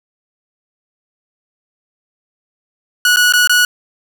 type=tone with dropouts; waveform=sawtooth; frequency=1465 Hz; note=F#6; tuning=18 cents flat; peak=-5 dBFS; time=3.05-3.65 s; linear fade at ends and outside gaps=2 ms; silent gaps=3.161-3.169 / 3.324-3.336 / 3.474-3.495 s; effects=none